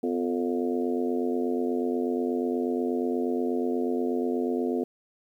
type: harmonic tone with a mistuned harmonic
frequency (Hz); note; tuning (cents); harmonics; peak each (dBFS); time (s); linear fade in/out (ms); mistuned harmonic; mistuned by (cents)
88.3; F2; +20; 3 / 4 / 5 / 6 / 7 / 8; -28 / -30 / -30 / -41 / -41 / -39; 0.03-4.84; 5; 3; -81
effects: 10-bit